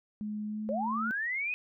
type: tone with pitch glide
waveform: sine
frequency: 211.1 to 221.6 Hz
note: G#3 to A3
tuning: +29 to +13 cents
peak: -33 dBFS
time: 0.21-1.11 s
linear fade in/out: 0 ms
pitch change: +84 cents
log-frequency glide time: 0.46-0.95 s
type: linear sweep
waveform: sine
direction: up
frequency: 511 to 2543 Hz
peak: -30 dBFS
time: 0.69-1.54 s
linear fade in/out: 0 ms
effects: none